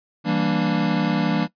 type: chord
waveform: square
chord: E half-diminished seventh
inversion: none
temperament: equal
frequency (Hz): 164.81 / 196 / 233.1 / 293.7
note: E3 / G3 / Bb3 / D4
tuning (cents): 0 / 0 / 0 / 0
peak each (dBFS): -25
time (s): 0.24-1.48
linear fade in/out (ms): 50
effects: noise-tail reverb RT60 0.1 s tail -18 dB re dry + resampled to 11025 Hz